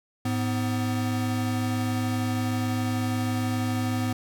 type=tone pair together; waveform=square; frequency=105.92 / 251.2 Hz; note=G#2 / B3; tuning=+35 / +30 cents; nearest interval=octave + minor third; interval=1495 cents; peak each=-28 dBFS; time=0.25-4.13 s; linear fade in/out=5 ms; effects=none